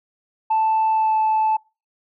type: tone with pitch glide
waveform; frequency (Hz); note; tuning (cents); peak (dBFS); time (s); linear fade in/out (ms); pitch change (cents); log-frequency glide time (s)
sine; 880 to 872.4; A5 to A5; 0 to -15; -14; 0.5-1.57; 10; -15; 0.91-1.16
effects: noise-tail reverb RT60 0.3 s tail -26 dB re dry + tanh soft clip ceiling -13 dBFS